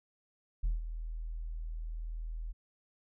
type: tone with ADSR envelope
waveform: sine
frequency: 40.41 Hz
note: E1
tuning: 34 cents flat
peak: -24 dBFS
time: 0.63-2.53 s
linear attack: 15 ms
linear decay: 160 ms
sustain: -12 dB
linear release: 24 ms
effects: tanh soft clip ceiling -26 dBFS